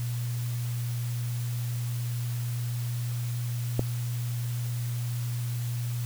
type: click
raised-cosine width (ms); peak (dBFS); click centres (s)
2; -12; 3.794
effects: added 120 Hz sine -28 dBFS peak until 6.05 s + white hiss -44 dBFS RMS until 6.05 s